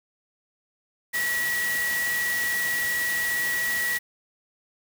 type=tone in noise; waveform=sine; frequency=1928 Hz; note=B6; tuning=42 cents flat; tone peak=-24 dBFS; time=1.13-3.99 s; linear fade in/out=20 ms; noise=white; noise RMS=-32 dBFS; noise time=1.13-3.99 s; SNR=+5 dB; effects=none